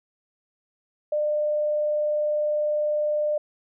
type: tone with vibrato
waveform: sine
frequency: 600 Hz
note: D5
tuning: 37 cents sharp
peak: -21 dBFS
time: 1.12-3.38 s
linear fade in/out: 5 ms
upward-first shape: sine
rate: 20 Hz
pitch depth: 14 cents each way
effects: none